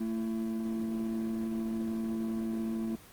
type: tone pair together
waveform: triangle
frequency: 223.9 / 335.5 Hz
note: A3 / E4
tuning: +30 / +31 cents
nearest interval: perfect fifth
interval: 701 cents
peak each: -29 / -35 dBFS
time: 0-2.96 s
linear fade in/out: 10 ms
effects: pink hiss -53 dBFS RMS until 3.12 s + Opus 24 kbps